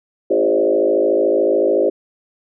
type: tone with frequency modulation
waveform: sine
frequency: 464.9 Hz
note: A#4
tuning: 5 cents flat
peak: -12 dBFS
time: 0.3-1.9 s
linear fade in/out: 10 ms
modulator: 53.7 Hz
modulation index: 2.5
effects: none